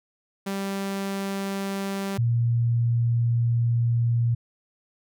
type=tone pair in turn; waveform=sawtooth / sine; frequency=196.2 / 117.78 Hz; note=G3 / A#2; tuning=+2 / +18 cents; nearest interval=major sixth; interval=884 cents; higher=first; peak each=-23 / -19 dBFS; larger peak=second; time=0.46-2.18 / 2.18-4.35 s; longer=second; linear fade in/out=10 ms; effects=none